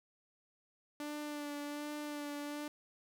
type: tone with vibrato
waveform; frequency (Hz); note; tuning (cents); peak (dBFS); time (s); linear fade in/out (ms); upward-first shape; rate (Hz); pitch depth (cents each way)
sawtooth; 293.7; D4; 0; -36; 1-2.68; 2; sine; 1.3; 22
effects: none